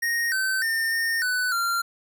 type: tone with pitch steps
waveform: square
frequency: 1863 / 1538 / 1813 / 1829 / 1495 / 1381 Hz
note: A#6 / G6 / A#6 / A#6 / F#6 / F6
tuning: -2 / -33 / -49 / -33 / +17 / -20 cents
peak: -23 dBFS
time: 0.02-1.82 s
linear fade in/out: 10 ms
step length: 300 ms
effects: none